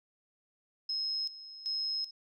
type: tone with tremolo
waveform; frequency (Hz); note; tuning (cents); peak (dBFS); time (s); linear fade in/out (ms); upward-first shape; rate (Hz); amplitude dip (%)
sine; 5150; E8; -41; -31; 0.89-2.11; 5; square; 1.3; 80
effects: none